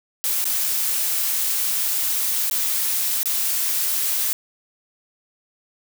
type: noise with dropouts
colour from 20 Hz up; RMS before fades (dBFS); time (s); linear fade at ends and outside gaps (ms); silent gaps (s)
blue; -22; 0.24-4.33; 0; 0.442-0.454 / 2.498-2.511 / 3.231-3.257
effects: none